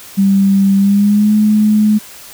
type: tone with pitch glide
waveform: sine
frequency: 196 to 212.5 Hz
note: G3 to G#3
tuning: 0 to +40 cents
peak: -7 dBFS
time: 0.17-1.99 s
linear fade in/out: 20 ms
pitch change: +140 cents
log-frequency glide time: 0.76-1.33 s
effects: white hiss -35 dBFS RMS until 2.33 s